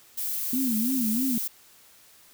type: noise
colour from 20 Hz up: violet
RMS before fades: -30 dBFS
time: 0.17-1.48 s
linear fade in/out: 10 ms
type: tone with vibrato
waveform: sine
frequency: 240 Hz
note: B3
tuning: 49 cents flat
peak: -24 dBFS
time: 0.53-1.38 s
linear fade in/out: 2 ms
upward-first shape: sine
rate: 3.1 Hz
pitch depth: 190 cents each way
effects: white hiss -55 dBFS RMS until 2.33 s